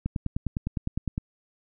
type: click train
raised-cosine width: 5 ms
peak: -15 dBFS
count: 12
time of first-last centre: 0.06-1.179 s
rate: 9.83 Hz
effects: none